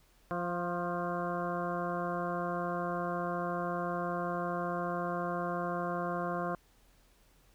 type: harmonic tone with a mistuned harmonic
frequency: 174.61 Hz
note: F3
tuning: in tune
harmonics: 1 / 2 / 3 / 4 / 6 / 7 / 8 / 9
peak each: -38 / -40 / -39 / -38 / -39 / -44 / -44 / -49 dBFS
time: 0.31-6.55 s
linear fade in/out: 0 ms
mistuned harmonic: 6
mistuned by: +25 cents
effects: added 41 Hz sine -64 dBFS peak until 7.54 s + pink hiss -67 dBFS RMS until 7.54 s